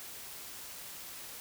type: silence
effects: white hiss -46 dBFS RMS until 1.4 s